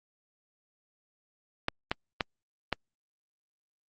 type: clicks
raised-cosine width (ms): 0.3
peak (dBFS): -11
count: 4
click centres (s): 1.684 / 1.915 / 2.208 / 2.727
effects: Opus 48 kbps